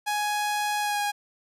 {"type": "tone with pitch glide", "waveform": "sawtooth", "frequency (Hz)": [834, 822.5], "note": ["G#5", "G#5"], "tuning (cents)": [7, -17], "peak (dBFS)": -21, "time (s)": [0.06, 1.12], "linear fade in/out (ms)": 20, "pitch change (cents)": -24, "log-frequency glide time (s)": [0.8, 0.99], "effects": ["resampled to 32000 Hz"]}